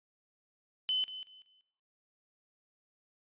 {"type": "tone with echo", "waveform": "sine", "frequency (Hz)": 3033, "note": "F#7", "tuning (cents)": 42, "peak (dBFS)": -28, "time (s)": [0.89, 1.04], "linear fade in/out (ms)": 0, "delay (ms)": 190, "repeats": 3, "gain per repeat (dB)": -12, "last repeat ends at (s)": 1.61, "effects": ["noise-tail reverb RT60 0.9 s tail -21 dB re dry", "resampled to 8000 Hz"]}